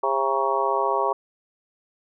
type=harmonic tone with a mistuned harmonic; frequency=134.8 Hz; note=C#3; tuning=48 cents flat; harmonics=3 / 4 / 5 / 6 / 7 / 8; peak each=-27 / -28 / -28 / -30 / -25 / -26 dBFS; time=0.03-1.13 s; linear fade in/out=5 ms; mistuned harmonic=8; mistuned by=+56 cents; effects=none